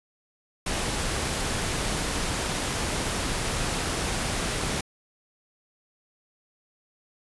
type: noise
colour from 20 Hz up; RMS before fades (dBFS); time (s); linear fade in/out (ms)
pink; -28; 0.66-4.81; 5
effects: resampled to 24000 Hz